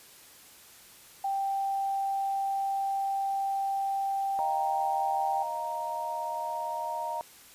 sine tone, 785 Hz, G5, 2 cents sharp, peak -27 dBFS, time 1.24-5.43 s, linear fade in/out 5 ms
sine chord, Eb suspended second, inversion none, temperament just, 622.3 / 700 / 933.4 Hz, Eb5 / F5 / Bb5, 0 / +4 / +2 cents, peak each -38 / -38 / -32 dBFS, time 4.39-7.21 s, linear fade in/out 0 ms
effects white hiss -53 dBFS RMS until 7.54 s + resampled to 32000 Hz

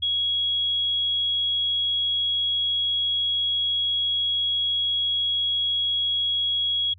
sine tone, 3322 Hz, G#7, in tune, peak -21 dBFS, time 0.02-6.94 s, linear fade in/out 10 ms, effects added 89 Hz sine -47 dBFS peak until 6.98 s

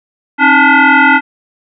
sine tone with frequency modulation, 267.9 Hz, C4, 41 cents sharp, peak -4 dBFS, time 0.38-1.21 s, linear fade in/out 50 ms, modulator 578 Hz, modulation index 3.3, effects none

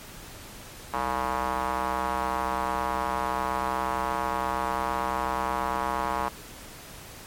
square tone with band-pass filter, 64.3 Hz, C2, 30 cents flat, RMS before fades -28 dBFS, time 0.93-6.29 s, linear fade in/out 10 ms, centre 1000 Hz, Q 3, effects pink hiss -44 dBFS RMS until 7.26 s + MP3 64 kbps

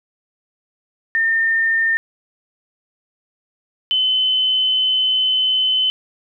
sine tone pair in turn, 1813 / 3041 Hz, A#6 / F#7, -49 / +47 cents, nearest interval major sixth, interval 896 cents, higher second, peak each -14 dBFS, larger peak neither, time 1.15-1.97 / 3.91-5.9 s, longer second, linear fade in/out 0 ms, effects none

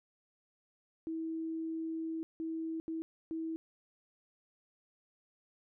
sine tone bursts at uneven times, 323.8 Hz, E4, 31 cents flat, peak -35 dBFS, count 4, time 1.07-2.23 / 2.4-2.8 / 2.88-3.02 / 3.31-3.56 s, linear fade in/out 0 ms, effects none

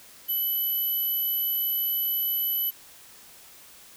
sine tone pair together, 2999 / 11934 Hz, F#7 / F#9, +23 / +14 cents, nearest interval 2 octaves, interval 2391 cents, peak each -35 / -24 dBFS, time 0.28-2.71 s, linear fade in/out 20 ms, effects white hiss -50 dBFS RMS until 3.96 s

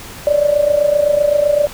sine tone with amplitude modulation, 586 Hz, D5, 4 cents flat, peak -7 dBFS, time 0.27-1.67 s, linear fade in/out 0 ms, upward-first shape sine, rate 27.8 Hz, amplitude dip 75%, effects pink hiss -33 dBFS RMS until 1.73 s

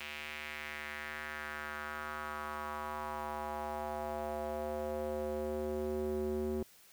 square tone with band-pass filter sweep, 75.1 Hz, D2, 39 cents sharp, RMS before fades -39 dBFS, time 0-6.63 s, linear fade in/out 5 ms, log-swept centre 2600 to 330 Hz, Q 2.8, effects white hiss -61 dBFS RMS until 6.92 s

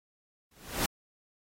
pink noise with exponential growth, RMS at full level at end -26 dBFS, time 0.51-0.86 s, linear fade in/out 5 ms, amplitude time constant 76 ms, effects AAC 48 kbps

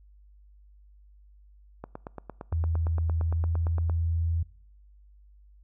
click train, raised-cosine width 1 ms, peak -23 dBFS, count 19, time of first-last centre 1.84-3.897 s, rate 8.75 Hz
sine tone with pitch glide, 81.8 to 82.99 Hz, E2 to E2, -13 to +12 cents, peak -24 dBFS, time 2.52-4.43 s, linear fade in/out 5 ms, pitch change +25 cents, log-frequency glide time 3.24-3.48 s
effects noise-tail reverb RT60 0.7 s tail -24 dB re dry + added 50 Hz sine -52 dBFS peak until 5.63 s

